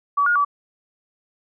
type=tone with pitch steps; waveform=sine; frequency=1142 / 1430 / 1149 Hz; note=D6 / F6 / D6; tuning=-49 / +41 / -38 cents; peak=-15 dBFS; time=0.17-0.449 s; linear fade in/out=10 ms; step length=93 ms; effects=none